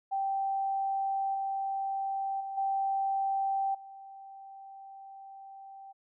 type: tone with level steps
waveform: sine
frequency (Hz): 781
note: G5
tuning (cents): -7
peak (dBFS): -28 / -30 / -35 / -27 / -45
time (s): 0.11-5.93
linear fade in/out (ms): 20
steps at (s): 1.34 / 2.4 / 2.57 / 3.74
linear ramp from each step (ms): 10
effects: none